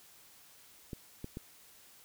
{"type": "clicks", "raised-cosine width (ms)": 3, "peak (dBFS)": -27, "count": 3, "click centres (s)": [0.932, 1.244, 1.371], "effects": ["white hiss -59 dBFS RMS until 2.04 s"]}